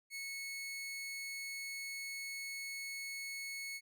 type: tone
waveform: sawtooth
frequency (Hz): 2200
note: C#7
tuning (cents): -14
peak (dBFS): -38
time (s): 0.1-3.81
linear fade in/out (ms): 50
effects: none